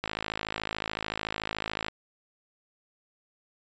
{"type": "click train", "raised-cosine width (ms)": 0.3, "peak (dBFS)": -14, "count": 100, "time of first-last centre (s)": [0.04, 1.884], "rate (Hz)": 53.7, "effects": ["resampled to 16000 Hz"]}